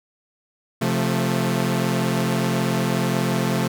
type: chord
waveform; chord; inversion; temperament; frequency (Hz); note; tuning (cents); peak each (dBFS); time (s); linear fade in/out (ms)
sawtooth; F major; second; equal with one note detuned; 133.02 / 174.61 / 220; C3 / F3 / A3; +29 / 0 / 0; -20; 0.81-3.68; 10
effects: none

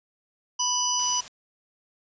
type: harmonic tone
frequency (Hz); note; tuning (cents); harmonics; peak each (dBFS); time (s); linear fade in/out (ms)
987.8; B5; 0; 1 / 3 / 5 / 6; -29 / -31 / -31 / -25; 0.59-1.21; 10
type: noise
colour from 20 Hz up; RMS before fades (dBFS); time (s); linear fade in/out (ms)
white; -42; 0.99-1.28; 0
effects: resampled to 16000 Hz

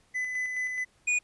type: tone with tremolo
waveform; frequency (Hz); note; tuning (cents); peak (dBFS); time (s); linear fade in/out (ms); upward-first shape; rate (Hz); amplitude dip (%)
triangle; 2007; B6; +27; -26; 0.14-0.85; 20; square; 4.7; 35
type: tone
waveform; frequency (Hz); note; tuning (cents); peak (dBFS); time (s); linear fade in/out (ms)
square; 2460; D#7; -20; -24; 1.07-1.19; 10
effects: pink hiss -65 dBFS RMS until 1.23 s + resampled to 24000 Hz

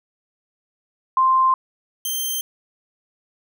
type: tone pair in turn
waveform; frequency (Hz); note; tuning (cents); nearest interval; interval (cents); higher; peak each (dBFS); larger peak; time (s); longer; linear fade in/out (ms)
sine / 5% pulse; 1046.5 / 3142; C6 / G7; 0 / +3; octave + perfect fifth; 1903; second; -13 / -14; first; 1.17-1.54 / 2.05-2.41; first; 2
effects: none

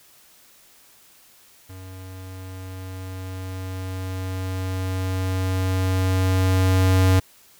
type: tone with level ramp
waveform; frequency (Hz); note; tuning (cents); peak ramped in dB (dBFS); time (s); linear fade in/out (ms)
square; 93.6; F#2; +20; -38 to -14; 1.69-7.2; 10
effects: white hiss -53 dBFS RMS until 7.59 s

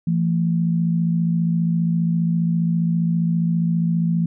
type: tone pair together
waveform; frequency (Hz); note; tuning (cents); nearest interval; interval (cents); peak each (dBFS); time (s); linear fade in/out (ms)
sine; 168.59 / 223.5; E3 / A3; +39 / +27; perfect fourth; 488; -17 / -25; 0.07-4.26; 5
effects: none

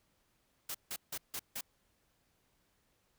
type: noise bursts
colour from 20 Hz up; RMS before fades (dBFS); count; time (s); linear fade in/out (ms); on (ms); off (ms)
white; -40; 5; 0.69-1.61; 5; 56; 160
effects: pink hiss -75 dBFS RMS until 3.18 s

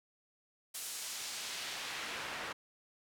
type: noise with band-pass filter sweep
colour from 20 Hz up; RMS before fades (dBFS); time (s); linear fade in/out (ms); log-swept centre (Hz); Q
pink; -42; 0.74-2.53; 10; 9600 to 1400; 0.74
effects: none

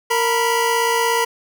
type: tone pair together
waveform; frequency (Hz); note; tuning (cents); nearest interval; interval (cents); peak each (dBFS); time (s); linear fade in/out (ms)
25% pulse; 462.6 / 982; A#4 / B5; -13 / -10; octave + minor second; 1303; -15; 0.1-1.25; 10
effects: none

